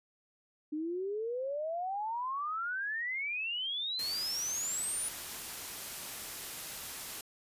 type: exponential sweep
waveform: sine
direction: up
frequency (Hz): 296.8 to 9956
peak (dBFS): -33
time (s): 0.72-5.09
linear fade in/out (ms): 10
type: noise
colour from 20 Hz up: white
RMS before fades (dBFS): -42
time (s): 3.99-7.21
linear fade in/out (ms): 2
effects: resampled to 32000 Hz